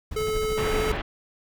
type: noise with tremolo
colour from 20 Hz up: brown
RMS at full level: -31 dBFS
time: 0.11-0.97 s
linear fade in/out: 5 ms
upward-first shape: sine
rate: 13 Hz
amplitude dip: 65%
type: tone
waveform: square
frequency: 432.5 Hz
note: A4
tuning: 30 cents flat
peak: -25 dBFS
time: 0.16-0.92 s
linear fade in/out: 5 ms
type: low-pass noise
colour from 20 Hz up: pink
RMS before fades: -29 dBFS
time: 0.57-1.02 s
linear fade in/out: 10 ms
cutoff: 3000 Hz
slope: 24 dB/octave
effects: none